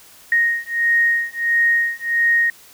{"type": "beating tone pair", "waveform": "sine", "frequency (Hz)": [1865, 1866.5], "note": ["A#6", "A#6"], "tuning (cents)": [0, 2], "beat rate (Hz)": 1.5, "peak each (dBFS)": -18, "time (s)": [0.32, 2.5], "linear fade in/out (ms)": 2, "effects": ["white hiss -46 dBFS RMS until 2.73 s"]}